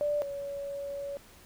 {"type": "tone pair in turn", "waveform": "sine", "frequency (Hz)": [587.3, 562.7], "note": ["D5", "C#5"], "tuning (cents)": [0, 26], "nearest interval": "minor second", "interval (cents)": 74, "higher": "first", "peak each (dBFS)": [-26, -34], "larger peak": "first", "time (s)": [[0.01, 0.22], [0.22, 1.17]], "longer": "second", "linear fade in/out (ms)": 0, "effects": ["pink hiss -55 dBFS RMS until 1.45 s"]}